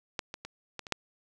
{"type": "clicks", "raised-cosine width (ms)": 0.2, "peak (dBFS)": [-14, -21, -23, -20, -25, -10], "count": 6, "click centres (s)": [0.192, 0.341, 0.45, 0.793, 0.868, 0.923], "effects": []}